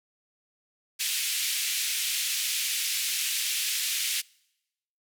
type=band-pass noise; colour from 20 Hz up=pink; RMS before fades=-29 dBFS; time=0.99-4.22 s; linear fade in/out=20 ms; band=2400 to 15000 Hz; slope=24 dB/octave; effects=noise-tail reverb RT60 0.9 s tail -26 dB re dry